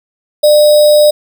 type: tone with sample-and-hold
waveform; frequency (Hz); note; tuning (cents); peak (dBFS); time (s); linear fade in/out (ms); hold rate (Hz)
sine; 598; D5; +31; -3; 0.43-1.11; 10; 4410
effects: none